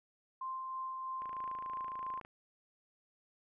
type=tone with tremolo; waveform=sine; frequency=1046.5 Hz; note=C6; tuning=in tune; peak=-37 dBFS; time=0.41-2.2 s; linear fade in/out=5 ms; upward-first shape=sine; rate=3.1 Hz; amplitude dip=25%
type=click train; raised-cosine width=0.5 ms; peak=-36 dBFS; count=29; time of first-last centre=1.22-2.249 s; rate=27.2 Hz
effects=none